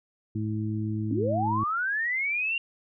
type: harmonic tone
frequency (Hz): 107.8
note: A2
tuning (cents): -35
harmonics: 1 / 2 / 3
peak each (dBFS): -29 / -32 / -34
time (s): 0.35-1.64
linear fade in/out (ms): 5
type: linear sweep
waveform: sine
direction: up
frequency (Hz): 242 to 2794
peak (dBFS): -25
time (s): 1.11-2.58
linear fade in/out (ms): 2
effects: none